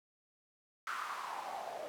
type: noise with band-pass filter sweep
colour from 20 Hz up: white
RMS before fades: -42 dBFS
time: 0.87-1.88 s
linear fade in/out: 0 ms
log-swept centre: 1400 to 590 Hz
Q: 5.7
effects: none